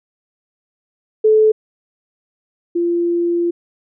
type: tone pair in turn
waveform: sine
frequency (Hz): 433.5 / 344.1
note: A4 / F4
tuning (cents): -26 / -26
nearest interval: major third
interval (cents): 400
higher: first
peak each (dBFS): -8 / -14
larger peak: first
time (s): 1.24-1.52 / 2.75-3.51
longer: second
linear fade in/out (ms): 10
effects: none